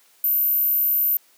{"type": "tone", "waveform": "sine", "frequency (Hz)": 13570, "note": "G#9", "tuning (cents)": 36, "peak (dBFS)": -17, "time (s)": [0.24, 1.17], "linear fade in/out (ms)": 2, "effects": ["white hiss -57 dBFS RMS until 1.37 s", "high-pass 300 Hz 12 dB/octave"]}